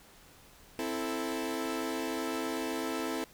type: chord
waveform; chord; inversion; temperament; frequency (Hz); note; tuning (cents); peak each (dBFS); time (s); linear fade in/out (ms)
sawtooth; A minor; first; equal; 261.6 / 329.6 / 440; C4 / E4 / A4; 0 / 0 / 0; -33 / -32 / -34; 0.79-3.24; 0
effects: pink hiss -57 dBFS RMS until 3.33 s